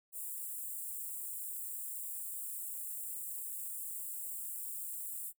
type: high-pass noise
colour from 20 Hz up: white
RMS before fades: -42 dBFS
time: 0.12-5.33 s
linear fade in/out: 50 ms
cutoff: 7500 Hz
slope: 96 dB/octave
effects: noise-tail reverb RT60 0.1 s tail -22 dB re dry